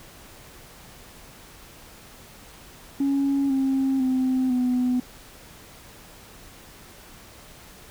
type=tone with pitch steps; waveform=sine; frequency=277.2 / 267.8 / 258.6 / 249.8 Hz; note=C#4 / C4 / C4 / B3; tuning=0 / +40 / -20 / +20 cents; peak=-18 dBFS; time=3-5 s; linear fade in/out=5 ms; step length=500 ms; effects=tanh soft clip ceiling -17 dBFS + pink hiss -47 dBFS RMS until 7.9 s